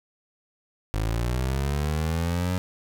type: linear sweep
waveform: 25% pulse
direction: up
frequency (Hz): 51.91 to 92.5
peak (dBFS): -20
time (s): 0.94-2.58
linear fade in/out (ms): 0
effects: none